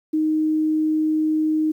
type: tone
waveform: sine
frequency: 311.1 Hz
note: D#4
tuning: in tune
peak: -17 dBFS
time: 0.13-1.72 s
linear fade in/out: 10 ms
effects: 9-bit